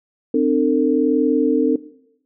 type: tone cluster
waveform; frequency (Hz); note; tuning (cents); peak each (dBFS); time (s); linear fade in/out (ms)
sine; 260.4 / 301.5 / 452.7; C4 / D4 / A4; -8 / +46 / +49; -18; 0.34-1.76; 5
effects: noise-tail reverb RT60 0.8 s tail -19 dB re dry